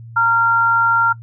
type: tone pair together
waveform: sine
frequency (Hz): 923 / 1382.9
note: A#5 / F6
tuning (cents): -17 / -17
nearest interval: perfect fifth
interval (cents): 700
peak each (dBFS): -18 / -12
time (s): 0.16-1.13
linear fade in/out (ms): 10
effects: noise-tail reverb RT60 0.1 s tail -23 dB re dry + added 115 Hz sine -33 dBFS peak until 1.22 s